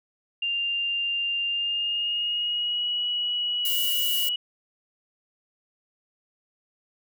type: tone with pitch glide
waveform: sine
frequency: 2794 to 2924 Hz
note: F7 to F#7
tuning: 0 to -21 cents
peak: -24 dBFS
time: 0.42-4.36 s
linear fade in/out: 5 ms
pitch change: +79 cents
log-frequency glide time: 1.47-2.92 s
type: noise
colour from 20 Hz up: violet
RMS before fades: -28 dBFS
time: 3.65-4.29 s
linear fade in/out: 2 ms
effects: none